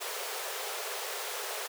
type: high-pass noise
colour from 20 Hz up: pink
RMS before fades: -37 dBFS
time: 0-1.68 s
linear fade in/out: 20 ms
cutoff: 390 Hz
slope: 96 dB/octave
effects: none